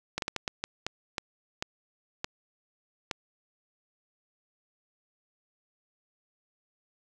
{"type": "slowing click train", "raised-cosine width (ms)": 0.2, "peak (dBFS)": -13, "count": 11, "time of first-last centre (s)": [0.18, 3.112], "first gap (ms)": 42, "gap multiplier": 1.4, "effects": []}